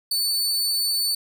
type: tone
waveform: sawtooth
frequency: 4495 Hz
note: C#8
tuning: 23 cents sharp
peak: -18 dBFS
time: 0.11-1.15 s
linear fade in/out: 5 ms
effects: none